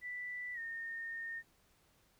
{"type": "tone with pitch glide", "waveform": "sine", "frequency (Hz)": [1975.5, 1832.6], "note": ["B6", "A#6"], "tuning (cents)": [0, -30], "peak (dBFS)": -40, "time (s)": [0.01, 1.43], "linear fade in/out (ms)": 50, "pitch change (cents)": -130, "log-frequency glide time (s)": [0.54, 0.59], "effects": ["pink hiss -71 dBFS RMS until 2.19 s"]}